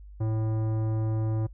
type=tone with tanh clipping; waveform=sine; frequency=110 Hz; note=A2; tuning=in tune; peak=-27 dBFS; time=0.2-1.47 s; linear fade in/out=10 ms; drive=15 dB; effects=noise-tail reverb RT60 0.1 s tail -21 dB re dry + added 50 Hz sine -43 dBFS peak until 1.53 s